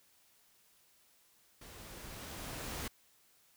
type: noise with level ramp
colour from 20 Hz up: pink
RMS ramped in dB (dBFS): -53 to -40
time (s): 1.61-2.88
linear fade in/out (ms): 5
effects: white hiss -68 dBFS RMS until 3.56 s